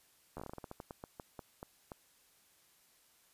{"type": "slowing click train", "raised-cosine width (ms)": 1, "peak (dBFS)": -30, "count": 18, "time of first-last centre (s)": [0.37, 1.918], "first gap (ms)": 12, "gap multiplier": 1.22, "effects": ["white hiss -68 dBFS RMS until 3.33 s", "resampled to 32000 Hz"]}